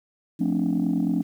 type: chord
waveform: sine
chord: D minor seventh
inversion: first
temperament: just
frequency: 176.2 / 220.2 / 264.3 / 293.7 Hz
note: F3 / A3 / C4 / D4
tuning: +16 / +2 / +18 / 0 cents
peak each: -25 dBFS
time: 0.39-1.23 s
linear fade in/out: 20 ms
effects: tanh soft clip ceiling -15 dBFS + 9-bit